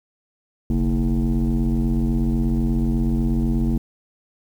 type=tone with frequency modulation; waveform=sine; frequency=140.5 Hz; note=C#3; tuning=24 cents sharp; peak=-15 dBFS; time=0.7-3.78 s; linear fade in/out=2 ms; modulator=88.2 Hz; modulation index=1.7; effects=tanh soft clip ceiling -15 dBFS + 8-bit